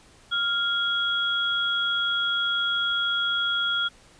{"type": "tone pair together", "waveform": "sine", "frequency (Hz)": [1396.9, 3322], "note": ["F6", "G#7"], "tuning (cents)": [0, 0], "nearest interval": "octave + minor third", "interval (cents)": 1500, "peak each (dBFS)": -25, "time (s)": [0.31, 3.89], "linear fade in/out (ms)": 20, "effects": ["pink hiss -54 dBFS RMS until 4.19 s", "resampled to 22050 Hz"]}